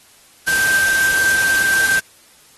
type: tone in noise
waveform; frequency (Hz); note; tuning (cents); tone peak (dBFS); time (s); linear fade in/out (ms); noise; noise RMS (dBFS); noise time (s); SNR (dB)
sine; 1567; G6; -1; -14; 0.47-2; 10; white; -22; 0.47-2; +5
effects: white hiss -49 dBFS RMS until 2.57 s + AAC 32 kbps